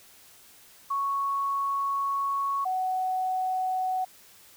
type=tone pair in turn; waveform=sine; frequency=1108.7 / 746 Hz; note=C#6 / F#5; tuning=0 / +14 cents; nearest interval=perfect fifth; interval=686 cents; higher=first; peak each=-25 dBFS; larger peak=neither; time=0.9-2.65 / 2.65-4.05 s; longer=first; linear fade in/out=10 ms; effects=white hiss -54 dBFS RMS until 4.56 s